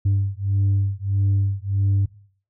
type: beating tone pair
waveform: sine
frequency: 98 / 99.6 Hz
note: G2 / G2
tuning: 0 / +28 cents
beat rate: 1.6 Hz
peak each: -19 dBFS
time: 0.05-2.06 s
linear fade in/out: 10 ms
effects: noise-tail reverb RT60 0.5 s tail -20 dB re dry + tanh soft clip ceiling -14 dBFS